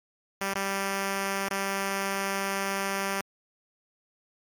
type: tone with dropouts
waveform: 5% pulse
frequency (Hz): 196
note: G3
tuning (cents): 0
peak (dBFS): -16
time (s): 0.41-3.21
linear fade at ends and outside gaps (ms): 2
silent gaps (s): 0.538-0.553 / 1.485-1.509
effects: MP3 96 kbps